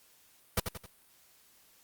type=noise with echo; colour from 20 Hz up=pink; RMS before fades=-27 dBFS; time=0.57-0.6 s; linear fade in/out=5 ms; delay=88 ms; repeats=3; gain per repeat=-7 dB; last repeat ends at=0.864 s; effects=white hiss -63 dBFS RMS until 1.83 s + Opus 48 kbps